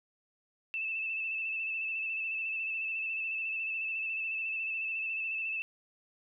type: tone with vibrato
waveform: sine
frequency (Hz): 2637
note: E7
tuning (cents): 0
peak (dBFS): -32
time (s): 0.74-5.62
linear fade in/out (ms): 0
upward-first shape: square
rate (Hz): 14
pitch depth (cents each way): 24
effects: none